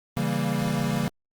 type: chord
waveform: square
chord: C# diminished seventh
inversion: none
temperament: equal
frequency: 138.59 / 164.81 / 196 / 233.1 Hz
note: C#3 / E3 / G3 / Bb3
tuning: 0 / 0 / 0 / 0 cents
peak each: -30 dBFS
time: 0.17-1.08 s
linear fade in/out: 0 ms
effects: Opus 24 kbps